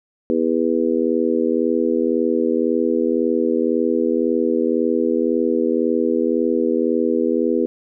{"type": "harmonic tone", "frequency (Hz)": 81.9, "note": "E2", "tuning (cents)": -11, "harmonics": [3, 4, 5, 6], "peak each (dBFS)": [-21, -21, -21, -22], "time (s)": [0.3, 7.66], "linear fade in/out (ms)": 0, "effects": []}